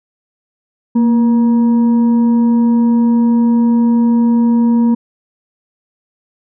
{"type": "tone with frequency modulation", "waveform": "sine", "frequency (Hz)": 233.1, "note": "A#3", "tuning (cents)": 0, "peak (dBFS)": -8, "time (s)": [0.95, 4.95], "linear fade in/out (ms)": 10, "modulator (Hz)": 715, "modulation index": 0.24, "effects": []}